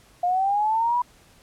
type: linear sweep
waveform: sine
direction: up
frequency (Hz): 700 to 987.8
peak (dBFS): -19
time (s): 0.23-1.02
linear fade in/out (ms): 5
effects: pink hiss -55 dBFS RMS until 1.42 s + low-pass 12000 Hz 12 dB/octave